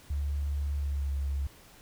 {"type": "tone with pitch glide", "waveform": "sine", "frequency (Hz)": [71.6, 69.52], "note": ["D2", "C#2"], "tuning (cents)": [-43, 6], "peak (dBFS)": -28, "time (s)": [0.1, 1.47], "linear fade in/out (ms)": 5, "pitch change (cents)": -51, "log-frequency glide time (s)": [0.79, 1.12], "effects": ["pink hiss -55 dBFS RMS until 1.81 s"]}